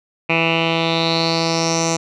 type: tone with low-pass filter sweep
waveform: 10% pulse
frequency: 164.81 Hz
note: E3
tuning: in tune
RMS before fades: -18 dBFS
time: 0.29-1.97 s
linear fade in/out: 10 ms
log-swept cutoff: 2500 to 6600 Hz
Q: 6.2
effects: none